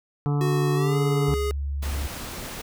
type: harmonic tone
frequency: 144.7 Hz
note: D3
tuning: 25 cents flat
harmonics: 1 / 2 / 3 / 5 / 6 / 7 / 8 / 9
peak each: -21 / -31 / -33 / -38 / -41 / -42 / -42 / -42 dBFS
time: 0.26-1.34 s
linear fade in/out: 0 ms
type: tone with pitch glide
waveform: square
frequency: 367.9 to 415.3 Hz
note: F#4 to G#4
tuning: -10 to 0 cents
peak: -26 dBFS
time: 0.41-1.51 s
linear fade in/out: 0 ms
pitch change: +210 cents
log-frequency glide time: 0.74-0.98 s
type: tone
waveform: sine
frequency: 70.4 Hz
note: C#2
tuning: 27 cents sharp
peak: -25 dBFS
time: 1.28-2.07 s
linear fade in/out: 5 ms
type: noise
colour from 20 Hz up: pink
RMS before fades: -35 dBFS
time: 1.82-2.62 s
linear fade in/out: 10 ms
effects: none